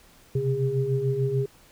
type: tone cluster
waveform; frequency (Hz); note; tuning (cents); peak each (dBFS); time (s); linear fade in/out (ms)
sine; 127.7 / 134.5 / 406.1; C3 / C3 / G#4; -42 / +48 / -39; -28 / -26 / -26; 0.35-1.46; 5
effects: pink hiss -55 dBFS RMS until 1.71 s